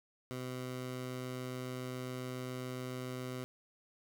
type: tone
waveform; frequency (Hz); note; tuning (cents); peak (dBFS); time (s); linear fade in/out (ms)
15% pulse; 127.2; C3; -48; -33; 0.31-3.44; 0
effects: none